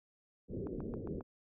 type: low-pass noise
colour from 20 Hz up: white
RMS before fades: -41 dBFS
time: 0.48-1.23 s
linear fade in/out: 50 ms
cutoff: 460 Hz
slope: 48 dB/octave
type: click train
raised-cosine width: 1 ms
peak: -32 dBFS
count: 5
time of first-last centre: 0.67-1.208 s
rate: 7.43 Hz
effects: none